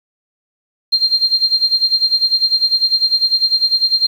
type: tone with tremolo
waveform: sine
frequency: 4186 Hz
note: C8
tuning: in tune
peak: -8 dBFS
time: 0.92-4.07 s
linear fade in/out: 10 ms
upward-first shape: sine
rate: 10 Hz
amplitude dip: 85%
effects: 7-bit